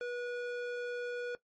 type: tone with band-pass filter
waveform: square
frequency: 486.1 Hz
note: B4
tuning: 28 cents flat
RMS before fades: -38 dBFS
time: 0.01-1.35 s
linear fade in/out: 0 ms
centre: 1000 Hz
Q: 0.9
effects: noise-tail reverb RT60 0.1 s tail -17 dB re dry + MP3 32 kbps